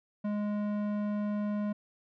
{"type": "tone with low-pass filter", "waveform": "square", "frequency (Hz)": 207.7, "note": "G#3", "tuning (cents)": 0, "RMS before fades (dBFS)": -32, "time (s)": [0.24, 1.73], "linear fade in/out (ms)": 10, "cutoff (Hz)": 1200, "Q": 0.53, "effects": []}